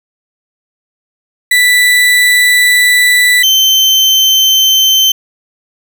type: tone pair in turn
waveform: 35% pulse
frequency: 1975.5 / 3095 Hz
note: B6 / G7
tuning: 0 / -23 cents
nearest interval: minor sixth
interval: 777 cents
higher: second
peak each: -4 dBFS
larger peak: neither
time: 1.51-3.43 / 3.43-5.12 s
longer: first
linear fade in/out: 5 ms
effects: none